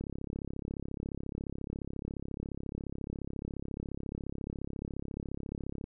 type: click train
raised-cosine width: 3 ms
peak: -25 dBFS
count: 201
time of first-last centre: 0.01-5.841 s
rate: 34.3 Hz
effects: none